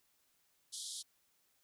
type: band-pass noise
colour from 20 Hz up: pink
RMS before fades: -45 dBFS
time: 0.72-1.03 s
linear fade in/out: 20 ms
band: 3300 to 11000 Hz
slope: 96 dB/octave
effects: white hiss -75 dBFS RMS until 1.63 s